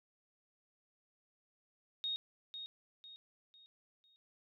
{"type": "tone with echo", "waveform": "sine", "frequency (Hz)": 3729, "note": "A#7", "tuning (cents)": 0, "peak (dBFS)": -35, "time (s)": [2.04, 2.16], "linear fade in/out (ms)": 0, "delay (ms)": 500, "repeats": 4, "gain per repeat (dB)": -8, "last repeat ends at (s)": 4.16, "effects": []}